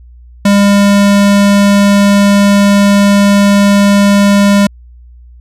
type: tone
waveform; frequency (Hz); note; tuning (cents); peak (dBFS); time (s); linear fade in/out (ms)
square; 201.3; G3; +46; -5; 0.45-4.67; 5
effects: added 60 Hz sine -33 dBFS peak until 5.4 s + low-pass 11000 Hz 12 dB/octave